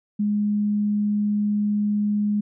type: tone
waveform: sine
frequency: 207.7 Hz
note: G#3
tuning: in tune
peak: -19 dBFS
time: 0.19-2.41 s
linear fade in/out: 10 ms
effects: none